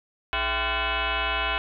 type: tone with frequency modulation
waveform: sine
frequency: 784 Hz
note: G5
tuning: in tune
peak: -23 dBFS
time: 0.33-1.58 s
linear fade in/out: 0 ms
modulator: 362 Hz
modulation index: 6.6
effects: none